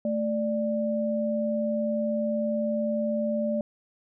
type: tone pair together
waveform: sine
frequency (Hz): 221 / 590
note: A3 / D5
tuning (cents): +8 / +8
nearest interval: octave + perfect fourth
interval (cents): 1700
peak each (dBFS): -27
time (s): 0.05-3.61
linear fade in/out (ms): 2
effects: none